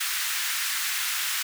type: high-pass noise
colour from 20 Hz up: pink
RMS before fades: -28 dBFS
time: 0-1.43 s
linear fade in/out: 10 ms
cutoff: 1400 Hz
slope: 24 dB/octave
effects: none